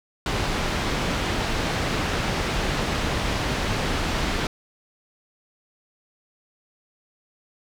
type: low-pass noise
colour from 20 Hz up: pink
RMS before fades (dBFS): -25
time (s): 0.26-4.47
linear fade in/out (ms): 2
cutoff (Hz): 4500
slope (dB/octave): 12
effects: none